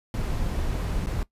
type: noise with dropouts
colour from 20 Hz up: brown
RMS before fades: -27 dBFS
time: 0.14-1.23 s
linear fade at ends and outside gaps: 1 ms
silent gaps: 1.061-1.07 s
effects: noise-tail reverb RT60 0.1 s tail -18 dB re dry + resampled to 32000 Hz